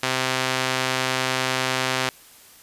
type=tone with band-pass filter; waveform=sawtooth; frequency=130 Hz; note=C3; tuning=11 cents flat; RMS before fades=-24 dBFS; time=0.03-2.09 s; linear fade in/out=2 ms; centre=3100 Hz; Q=0.52; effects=white hiss -49 dBFS RMS until 2.62 s + resampled to 32000 Hz